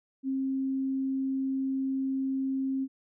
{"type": "tone", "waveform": "sine", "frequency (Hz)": 267.1, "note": "C4", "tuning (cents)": 36, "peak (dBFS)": -27, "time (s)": [0.23, 2.88], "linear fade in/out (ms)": 50, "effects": []}